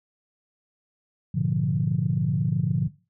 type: chord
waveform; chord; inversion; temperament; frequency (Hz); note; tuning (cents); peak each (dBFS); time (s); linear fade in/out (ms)
sine; G# diminished seventh; none; equal with one note detuned; 103.83 / 120.65 / 146.83 / 174.61; G#2 / B2 / D3 / F3; 0 / -40 / 0 / 0; -30 / -28 / -24 / -26; 1.34-2.88; 10
effects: noise-tail reverb RT60 0.3 s tail -17 dB re dry + tanh soft clip ceiling -11 dBFS